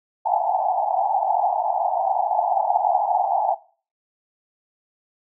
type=band-pass noise; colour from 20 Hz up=white; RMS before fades=-21 dBFS; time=0.25-3.55 s; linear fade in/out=20 ms; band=680 to 870 Hz; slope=96 dB/octave; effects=noise-tail reverb RT60 0.4 s tail -19 dB re dry